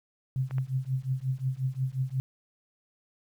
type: tone with tremolo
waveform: sine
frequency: 131.1 Hz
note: C3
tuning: 4 cents sharp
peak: -23 dBFS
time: 0.36-2.2 s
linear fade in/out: 0 ms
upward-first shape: triangle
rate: 5.6 Hz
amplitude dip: 100%
type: clicks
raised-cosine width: 0.5 ms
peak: -28 dBFS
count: 2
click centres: 0.51 / 0.583 s
effects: 10-bit